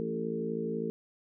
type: harmonic tone with a mistuned harmonic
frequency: 56 Hz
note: A1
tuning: 31 cents sharp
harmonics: 3 / 4 / 5 / 6 / 7 / 8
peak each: -39 / -36 / -45 / -41 / -39 / -35 dBFS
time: 0-0.9 s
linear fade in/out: 0 ms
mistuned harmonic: 7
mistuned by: +16 cents
effects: none